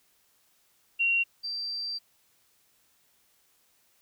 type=tone pair in turn; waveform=sine; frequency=2750 / 4694 Hz; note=F7 / D8; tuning=-27 / -2 cents; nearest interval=major sixth; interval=925 cents; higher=second; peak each=-22 / -31 dBFS; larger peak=first; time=0.99-1.24 / 1.43-1.99 s; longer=second; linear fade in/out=20 ms; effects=white hiss -67 dBFS RMS until 4.01 s